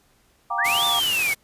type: chord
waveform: sine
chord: G minor seventh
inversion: third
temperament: just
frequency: 705.6 / 784 / 940.8 / 1176 Hz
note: F5 / G5 / Bb5 / D6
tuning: +18 / 0 / +16 / +2 cents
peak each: -30 / -30 / -29 / -26 dBFS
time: 0.5-1 s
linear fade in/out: 10 ms
type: linear two-way sweep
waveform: sine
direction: up then down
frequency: 1480 to 3619 to 2164 Hz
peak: -20 dBFS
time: 0.58-1.34 s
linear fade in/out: 10 ms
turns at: 0.85 s
type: noise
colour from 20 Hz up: white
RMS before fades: -28 dBFS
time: 0.64-1.35 s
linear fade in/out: 20 ms
effects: pink hiss -61 dBFS RMS until 1.43 s + resampled to 32000 Hz